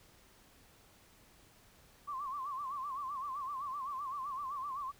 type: tone with vibrato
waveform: sine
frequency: 1103 Hz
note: C#6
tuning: 9 cents flat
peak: -37 dBFS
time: 2.07-4.92 s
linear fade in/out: 20 ms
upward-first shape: sine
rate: 7.8 Hz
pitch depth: 120 cents each way
effects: pink hiss -63 dBFS RMS until 4.99 s